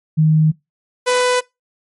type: tone pair in turn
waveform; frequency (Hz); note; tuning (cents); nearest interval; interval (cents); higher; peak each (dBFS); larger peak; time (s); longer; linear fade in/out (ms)
sine / sawtooth; 156.2 / 498.1; D#3 / B4; +7 / +15; octave + minor sixth; 2008; second; -9; neither; 0.17-0.52 / 1.06-1.41; neither; 20
effects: noise-tail reverb RT60 0.2 s tail -22 dB re dry + MP3 48 kbps